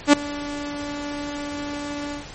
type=tone with ADSR envelope; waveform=sawtooth; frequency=290 Hz; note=D4; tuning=22 cents flat; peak=-3 dBFS; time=0.07-2.27 s; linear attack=61 ms; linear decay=6 ms; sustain=-21 dB; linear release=150 ms; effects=pink hiss -39 dBFS RMS until 2.34 s + MP3 32 kbps